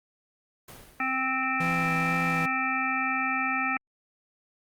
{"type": "noise with exponential decay", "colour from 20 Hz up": "pink", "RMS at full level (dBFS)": -43, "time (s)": [0.68, 1.56], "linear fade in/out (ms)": 5, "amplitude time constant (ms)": 190}
{"type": "harmonic tone", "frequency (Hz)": 261.6, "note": "C4", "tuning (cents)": 0, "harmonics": [1, 3, 5, 7, 9, 10], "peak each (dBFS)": [-34, -33, -30, -32, -30, -38], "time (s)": [1, 3.77], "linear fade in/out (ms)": 2}
{"type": "tone with vibrato", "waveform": "45% pulse", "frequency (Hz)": 167.8, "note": "E3", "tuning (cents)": 31, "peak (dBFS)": -29, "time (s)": [1.6, 2.46], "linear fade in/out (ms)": 5, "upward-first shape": "triangle", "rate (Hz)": 2.1, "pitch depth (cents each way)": 25}
{"effects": ["Opus 32 kbps"]}